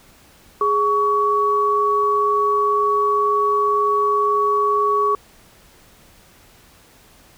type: tone pair together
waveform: sine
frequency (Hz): 415.3 / 1125.5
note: G#4 / C#6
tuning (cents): 0 / +26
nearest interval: octave + perfect fourth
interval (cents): 1726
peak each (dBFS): -20 / -16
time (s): 0.61-5.15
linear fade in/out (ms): 2
effects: pink hiss -50 dBFS RMS until 7.37 s